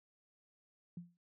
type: tone with exponential decay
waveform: sine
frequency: 173.5 Hz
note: F3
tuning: 11 cents flat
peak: -40 dBFS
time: 0.97-1.17 s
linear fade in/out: 2 ms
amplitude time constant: 43 ms
effects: high-pass 100 Hz 12 dB/octave